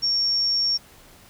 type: tone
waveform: sine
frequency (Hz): 5510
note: F8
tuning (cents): -24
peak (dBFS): -19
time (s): 0.02-0.78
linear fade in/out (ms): 20
effects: pink hiss -50 dBFS RMS until 1.29 s